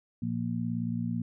harmonic tone, 58.27 Hz, A#1, in tune, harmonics 2 / 3 / 4, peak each -34 / -34 / -32 dBFS, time 0.22-1.22 s, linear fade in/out 5 ms, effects none

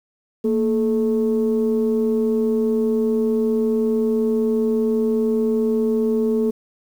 sine tone pair together, 229.9 / 432.6 Hz, A#3 / A4, -24 / -29 cents, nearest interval major seventh, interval 1095 cents, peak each -18 dBFS, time 0.44-6.51 s, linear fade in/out 10 ms, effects tanh soft clip ceiling -11 dBFS + 8-bit

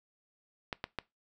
clicks, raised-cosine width 0.3 ms, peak -18 dBFS, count 3, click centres 0.728 / 0.841 / 0.987 s, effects noise-tail reverb RT60 0.2 s tail -21 dB re dry

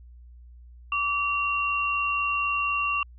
sine tone pair together, 1157 / 2752 Hz, D6 / F7, -26 / -26 cents, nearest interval octave + minor third, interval 1500 cents, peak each -26 dBFS, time 0.92-3.03 s, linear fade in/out 2 ms, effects added 60 Hz sine -45 dBFS peak until 3.18 s

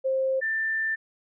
sine tone pair in turn, 529 / 1779.3 Hz, C5 / A6, +19 / +19 cents, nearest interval octave + major sixth, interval 2100 cents, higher second, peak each -22 / -24 dBFS, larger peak first, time 0.04-0.41 / 0.41-0.96 s, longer second, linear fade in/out 20 ms, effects none

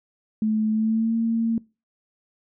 sine tone with pitch glide, 216.7 to 227.9 Hz, A3 to A#3, -26 to -39 cents, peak -19 dBFS, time 0.42-1.58 s, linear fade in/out 2 ms, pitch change +87 cents, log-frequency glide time 0.71-1.15 s, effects noise-tail reverb RT60 0.3 s tail -24 dB re dry

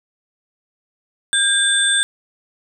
sine tone cluster, 1604 / 3548 / 8440 Hz, G6 / A7 / C9, +39 / +14 / +14 cents, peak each -18 dBFS, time 1.33-2.03 s, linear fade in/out 0 ms, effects none

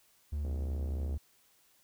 triangle tone, 73.42 Hz, D2, in tune, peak -30 dBFS, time 0.32-1.18 s, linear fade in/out 10 ms
click train, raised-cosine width 2 ms, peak -33 dBFS, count 45, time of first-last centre 0.45-1.142 s, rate 63.6 Hz
effects white hiss -67 dBFS RMS until 1.83 s

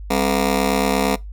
15% pulse ring-modulated tone, 233.7 Hz, A#3, 5 cents sharp, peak -7 dBFS, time 0.1-1.16 s, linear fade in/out 10 ms, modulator 34.3 Hz, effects noise-tail reverb RT60 0.2 s tail -22 dB re dry + added 50 Hz sine -30 dBFS peak until 1.32 s

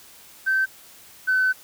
sine tone pair in turn, 1548 / 1517 Hz, G6 / F#6, -22 / +43 cents, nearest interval unison, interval 35 cents, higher first, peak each -17 / -16 dBFS, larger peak second, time 0.46-0.66 / 1.27-1.53 s, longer second, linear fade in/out 20 ms, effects tanh soft clip ceiling -13 dBFS + white hiss -48 dBFS RMS until 1.63 s

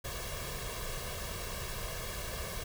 pink noise with comb filter, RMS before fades -39 dBFS, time 0.04-2.64 s, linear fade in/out 10 ms, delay 1.8 ms, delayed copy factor +0.75, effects none

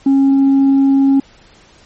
sine tone with tanh clipping, 273 Hz, C#4, 26 cents flat, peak -8 dBFS, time 0.06-1.2 s, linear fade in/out 5 ms, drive 1 dB, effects pink hiss -46 dBFS RMS until 1.85 s + MP3 32 kbps

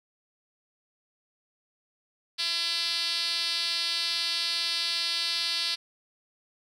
5% pulse tone with band-pass filter, 337.6 Hz, E4, 41 cents sharp, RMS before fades -29 dBFS, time 2.38-5.76 s, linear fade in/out 20 ms, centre 4600 Hz, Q 3.1, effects none

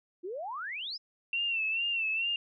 sine exponential sweep, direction up, 333.1 to 5370 Hz, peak -35 dBFS, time 0.23-0.98 s, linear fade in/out 20 ms
sine tone with vibrato, 2702 Hz, E7, 42 cents sharp, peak -28 dBFS, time 1.33-2.36 s, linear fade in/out 2 ms, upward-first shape sine, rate 2.3 Hz, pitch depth 73 cents each way
effects none

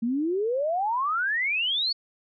sine exponential sweep, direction up, 223 to 4537 Hz, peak -23 dBFS, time 0.02-1.93 s, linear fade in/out 10 ms, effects none

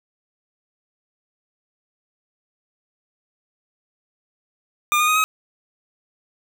25% pulse tone with pitch steps, 1206 / 1227.1 / 1248.5 / 1270.4 Hz, D6 / D#6 / D#6 / D#6, +46 / -24 / +6 / +36 cents, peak -12 dBFS, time 4.92-5.24 s, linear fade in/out 0 ms, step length 80 ms, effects none

